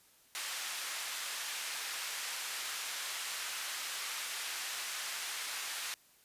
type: band-pass noise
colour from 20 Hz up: pink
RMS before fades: -40 dBFS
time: 0.35-5.94 s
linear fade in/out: 0 ms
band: 1500 to 12000 Hz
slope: 12 dB/octave
effects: white hiss -65 dBFS RMS until 6.24 s + resampled to 32000 Hz